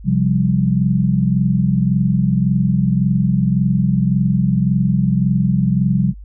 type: chord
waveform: sine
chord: C suspended fourth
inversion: none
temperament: just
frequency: 130.81 / 174.42 / 196.22 Hz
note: C3 / F3 / G3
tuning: 0 / -2 / +2 cents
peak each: -17 dBFS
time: 0.04-6.14 s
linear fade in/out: 50 ms
effects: added 50 Hz sine -32 dBFS peak until 6.24 s